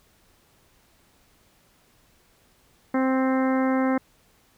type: harmonic tone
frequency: 262.2 Hz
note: C4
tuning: 4 cents sharp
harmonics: 1 / 2 / 3 / 4 / 5 / 6 / 7 / 8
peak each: -21 / -27 / -31 / -33 / -35 / -37 / -38 / -39 dBFS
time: 2.94-3.98 s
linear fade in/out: 5 ms
effects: pink hiss -61 dBFS RMS until 4.57 s